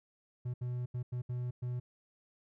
triangle tone bursts at uneven times, 123.47 Hz, B2, in tune, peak -32 dBFS, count 6, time 0.45-0.54 / 0.61-0.86 / 0.94-1.03 / 1.12-1.22 / 1.29-1.51 / 1.62-1.8 s, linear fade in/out 10 ms, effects none

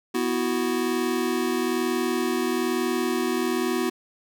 square chord, B suspended fourth, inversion none, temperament just, 246.9 / 329.3 / 370.4 Hz, B3 / E4 / F#4, 0 / -2 / +2 cents, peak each -28 / -29 / -27 dBFS, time 0.14-3.9 s, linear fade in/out 10 ms, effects none

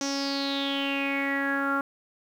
sawtooth tone with low-pass filter sweep, 277.2 Hz, C#4, in tune, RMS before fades -28 dBFS, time 0.01-1.81 s, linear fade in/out 2 ms, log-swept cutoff 6000 to 1300 Hz, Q 8.3, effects 9-bit

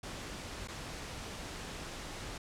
pink noise with dropouts, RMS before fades -43 dBFS, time 0.03-2.38 s, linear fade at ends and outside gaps 5 ms, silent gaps 0.675-0.683 s, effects low-pass 8000 Hz 12 dB/octave

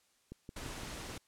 click train, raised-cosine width 3 ms, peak -32 dBFS, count 4, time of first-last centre 0.32-0.834 s, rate 5.84 Hz
pink noise, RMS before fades -44 dBFS, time 0.56-1.18 s, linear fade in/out 5 ms
effects white hiss -72 dBFS RMS until 1.27 s + low-pass 10000 Hz 12 dB/octave

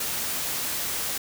white noise, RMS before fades -29 dBFS, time 0-1.18 s, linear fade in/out 5 ms, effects none

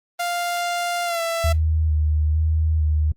sawtooth tone with pitch glide, 698.5 to 666.6 Hz, F5 to E5, 0 to +19 cents, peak -18 dBFS, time 0.19-1.53 s, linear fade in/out 10 ms, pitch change -81 cents, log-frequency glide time 1.05-1.21 s
sine tone with vibrato, 77.78 Hz, D#2, in tune, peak -16 dBFS, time 1.44-3.12 s, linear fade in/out 5 ms, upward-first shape square, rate 1.1 Hz, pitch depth 26 cents each way
effects Opus 24 kbps

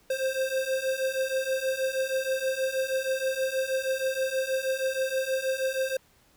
square beating tone pair, 523.3 / 529.6 Hz, C5 / C5, 0 / +21 cents, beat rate 6.3 Hz, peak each -31 / -29 dBFS, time 0.1-5.97 s, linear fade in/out 5 ms, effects pink hiss -62 dBFS RMS until 6.36 s

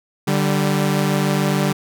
sawtooth tone pair together, 147.5 / 194.59 Hz, D3 / G3, +8 / -12 cents, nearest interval perfect fourth, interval 480 cents, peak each -15 dBFS, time 0.27-1.73 s, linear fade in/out 10 ms, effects none

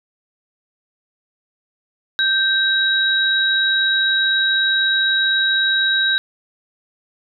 sine tone pair together, 1568 / 3839 Hz, G6 / B7, 0 / -50 cents, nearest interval octave + major third, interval 1550 cents, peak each -17 dBFS, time 2.19-6.18 s, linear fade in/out 0 ms, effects none

